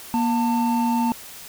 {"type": "tone pair together", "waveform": "triangle", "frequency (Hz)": [237.3, 895], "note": ["A#3", "A5"], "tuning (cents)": [31, 29], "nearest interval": "octave + major seventh", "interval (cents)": 2298, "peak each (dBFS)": [-18, -21], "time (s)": [0.14, 1.12], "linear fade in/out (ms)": 0, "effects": ["white hiss -40 dBFS RMS until 1.48 s"]}